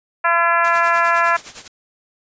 harmonic tone, 339.2 Hz, E4, 50 cents sharp, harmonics 2 / 3 / 4 / 5 / 6 / 7 / 8, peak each -21 / -18 / -18 / -19 / -28 / -26 / -32 dBFS, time 0.24-1.37 s, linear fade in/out 10 ms
white noise with tremolo, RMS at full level -32 dBFS, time 0.64-1.68 s, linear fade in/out 5 ms, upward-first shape sine, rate 9.8 Hz, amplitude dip 75%
effects resampled to 16000 Hz

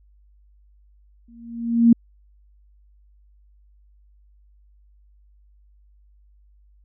sine tone with exponential growth, 233.1 Hz, A#3, in tune, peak -7 dBFS, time 1.28-1.93 s, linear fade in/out 5 ms, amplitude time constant 140 ms, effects added 50 Hz sine -52 dBFS peak until 6.84 s

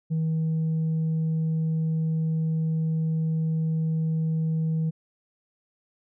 sine tone with tanh clipping, 160 Hz, D#3, 49 cents sharp, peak -23 dBFS, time 0.1-4.91 s, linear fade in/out 20 ms, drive 1 dB, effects none

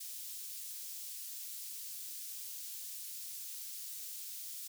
white high-pass noise, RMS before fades -45 dBFS, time 0-4.68 s, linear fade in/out 10 ms, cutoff 4500 Hz, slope 12 dB/octave, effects none

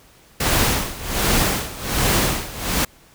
pink noise with tremolo, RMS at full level -17 dBFS, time 0.4-2.85 s, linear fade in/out 5 ms, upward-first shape sine, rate 1.3 Hz, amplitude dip 85%, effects pink hiss -51 dBFS RMS until 3.14 s

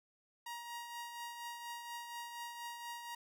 sawtooth tone with tremolo, 946 Hz, A#5, 25 cents sharp, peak -38 dBFS, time 0.46-3.15 s, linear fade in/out 5 ms, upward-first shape triangle, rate 4.2 Hz, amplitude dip 50%, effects none

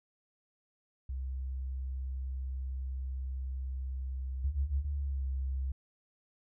sine tone, 65.41 Hz, C2, in tune, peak -34 dBFS, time 1.09-4.85 s, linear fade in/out 5 ms
sine tone with pitch glide, 72 to 66.41 Hz, D2 to C2, -34 to +26 cents, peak -31 dBFS, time 4.44-5.72 s, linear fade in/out 5 ms, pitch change -140 cents, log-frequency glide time 4.91-5.25 s
effects none

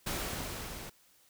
pink noise with level ramp, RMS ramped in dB -34 to -45 dBFS, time 0.06-0.9 s, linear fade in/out 10 ms, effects white hiss -65 dBFS RMS until 1.29 s

